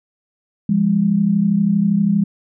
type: tone pair together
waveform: sine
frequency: 171.96 / 204.5 Hz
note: F3 / G#3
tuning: -27 / -26 cents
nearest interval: minor third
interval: 301 cents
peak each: -18 / -14 dBFS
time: 0.69-2.24 s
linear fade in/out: 5 ms
effects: none